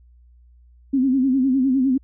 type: tone with vibrato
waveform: sine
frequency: 263.2 Hz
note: C4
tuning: 10 cents sharp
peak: -15 dBFS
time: 0.93-1.98 s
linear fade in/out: 10 ms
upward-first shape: sine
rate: 9.8 Hz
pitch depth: 87 cents each way
effects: added 60 Hz sine -48 dBFS peak until 2.03 s